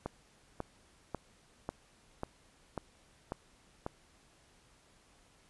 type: click train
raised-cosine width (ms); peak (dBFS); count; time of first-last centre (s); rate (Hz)
1; -22; 8; 0.06-3.864; 1.84
effects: pink hiss -65 dBFS RMS until 5.49 s + resampled to 24000 Hz